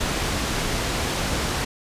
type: low-pass noise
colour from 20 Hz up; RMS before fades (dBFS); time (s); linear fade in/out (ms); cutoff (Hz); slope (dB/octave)
pink; -25; 0-1.65; 10; 8100; 12
effects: resampled to 32000 Hz